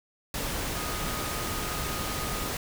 sine tone in noise, 1244.5 Hz, D#6, in tune, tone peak -39 dBFS, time 0.75-2.48 s, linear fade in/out 2 ms, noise pink, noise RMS -32 dBFS, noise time 0.34-2.57 s, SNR -10 dB, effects none

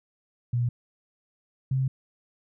sine tone pair in turn, 120.7 / 132.21 Hz, B2 / C3, -39 / +18 cents, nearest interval major second, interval 157 cents, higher second, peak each -22 dBFS, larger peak neither, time 0.53-0.69 / 1.71-1.88 s, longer second, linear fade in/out 5 ms, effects none

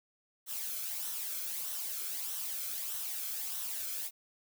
blue noise with flanger, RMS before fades -38 dBFS, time 0.46-4.11 s, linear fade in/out 50 ms, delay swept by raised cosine 0.42 to 1.09 ms, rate 1.6 Hz, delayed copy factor -0.5, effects none

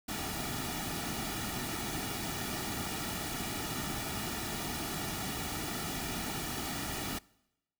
pink noise with comb filter, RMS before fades -37 dBFS, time 0.08-7.19 s, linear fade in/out 10 ms, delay 1.9 ms, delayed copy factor -0.65, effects noise-tail reverb RT60 0.9 s tail -23 dB re dry

